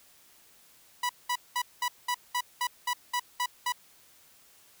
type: tone bursts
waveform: sawtooth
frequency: 982 Hz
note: B5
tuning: 10 cents flat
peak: -23 dBFS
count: 11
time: 1.03-3.723 s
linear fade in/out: 5 ms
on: 63 ms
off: 200 ms
effects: white hiss -59 dBFS RMS until 4.8 s